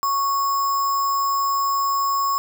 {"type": "tone with sample-and-hold", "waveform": "sine", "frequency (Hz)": 1108.7, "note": "C#6", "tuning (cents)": 0, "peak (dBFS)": -18, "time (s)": [0.03, 2.38], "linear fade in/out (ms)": 0, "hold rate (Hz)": 6300, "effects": []}